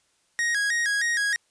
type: tone with vibrato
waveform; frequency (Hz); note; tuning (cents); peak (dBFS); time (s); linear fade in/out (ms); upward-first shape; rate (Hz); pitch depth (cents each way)
45% pulse; 1760; A6; 0; -22; 0.39-1.36; 0; square; 3.2; 110
effects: white hiss -67 dBFS RMS until 1.5 s + resampled to 22050 Hz